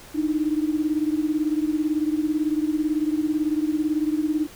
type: beating tone pair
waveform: sine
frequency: 301.5 / 319.5 Hz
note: D4 / D#4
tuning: +46 / +46 cents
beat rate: 18 Hz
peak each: -22 / -25 dBFS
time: 0.14-4.47 s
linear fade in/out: 20 ms
effects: pink hiss -45 dBFS RMS until 4.55 s